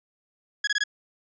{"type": "tone bursts", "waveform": "sawtooth", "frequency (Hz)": 1670, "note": "G#6", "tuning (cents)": 9, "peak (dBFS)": -18, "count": 4, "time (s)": [0.64, 0.838], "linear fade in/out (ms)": 5, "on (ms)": 33, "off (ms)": 22, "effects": ["resampled to 16000 Hz"]}